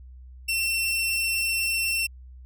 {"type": "tone", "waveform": "sawtooth", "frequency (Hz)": 2704, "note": "E7", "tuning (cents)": 43, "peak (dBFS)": -20, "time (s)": [0.48, 2.07], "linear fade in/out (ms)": 10, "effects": ["added 63 Hz sine -42 dBFS peak until 2.45 s"]}